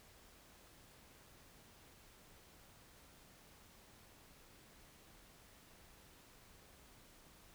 silence, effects pink hiss -63 dBFS RMS until 7.54 s

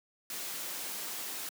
white noise, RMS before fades -39 dBFS, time 0.3-1.49 s, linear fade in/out 2 ms, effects high-pass 200 Hz 12 dB/octave

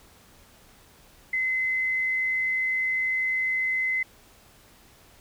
sine tone, 2047 Hz, C7, 38 cents flat, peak -23 dBFS, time 1.33-4.03 s, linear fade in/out 5 ms, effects pink hiss -55 dBFS RMS until 5.2 s

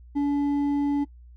sine tone with hard clipping, 286 Hz, D4, 46 cents flat, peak -22 dBFS, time 0.15-1.05 s, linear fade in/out 20 ms, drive 4 dB, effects noise-tail reverb RT60 0.1 s tail -21 dB re dry + added 60 Hz sine -45 dBFS peak until 1.36 s

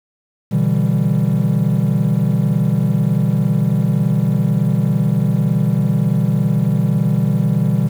triangle chord, E minor seventh, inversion second, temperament equal, 123.47 / 146.83 / 164.81 / 196 Hz, B2 / D3 / E3 / G3, 0 / 0 / 0 / 0 cents, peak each -16 dBFS, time 0.51-7.89 s, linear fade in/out 20 ms, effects tanh soft clip ceiling -4 dBFS + 7-bit

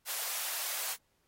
white high-pass noise, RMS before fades -36 dBFS, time 0.05-0.97 s, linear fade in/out 50 ms, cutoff 570 Hz, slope 24 dB/octave, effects pink hiss -75 dBFS RMS until 1.27 s + AAC 48 kbps

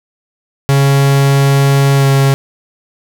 45% pulse tone with pitch glide, 138.59 to 137 Hz, C#3 to C#3, 0 to -20 cents, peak -7 dBFS, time 0.69-2.34 s, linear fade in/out 0 ms, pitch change -20 cents, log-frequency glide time 1.95-2.07 s, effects none

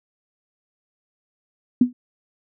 sine tone with exponential decay, 246.9 Hz, B3, in tune, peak -7 dBFS, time 1.81-1.93 s, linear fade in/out 5 ms, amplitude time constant 25 ms, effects none

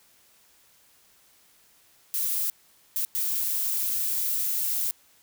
violet noise bursts at uneven times, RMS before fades -27 dBFS, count 3, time 2.14-2.5 / 2.96-3.05 / 3.15-4.91 s, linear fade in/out 0 ms, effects white hiss -60 dBFS RMS until 5.22 s

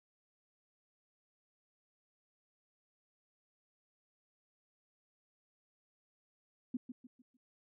sine tone with echo, 249 Hz, B3, 14 cents sharp, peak -33 dBFS, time 6.74-6.77 s, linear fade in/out 5 ms, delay 150 ms, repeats 4, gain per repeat -9 dB, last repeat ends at 7.37 s, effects none

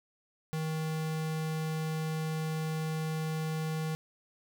square tone, 157.9 Hz, D#3, 26 cents sharp, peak -32 dBFS, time 0.53-3.95 s, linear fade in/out 0 ms, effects none

